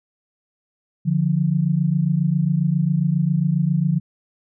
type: tone pair together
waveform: sine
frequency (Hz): 147.22 / 174.61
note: D3 / F3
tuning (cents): +5 / 0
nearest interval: minor third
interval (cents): 295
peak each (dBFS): -19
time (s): 1.05-4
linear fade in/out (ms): 20
effects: none